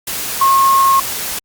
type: tone in noise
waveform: sine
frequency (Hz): 1081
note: C#6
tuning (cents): -44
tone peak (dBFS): -8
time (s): 0.41-1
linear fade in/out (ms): 5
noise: white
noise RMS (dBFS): -22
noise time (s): 0.07-1.39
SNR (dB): +11
effects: Opus 48 kbps